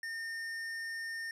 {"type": "tone with hard clipping", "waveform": "sine", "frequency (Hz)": 1821, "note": "A#6", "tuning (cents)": -41, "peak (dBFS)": -39, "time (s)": [0.03, 1.31], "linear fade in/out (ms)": 2, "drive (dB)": 10, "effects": []}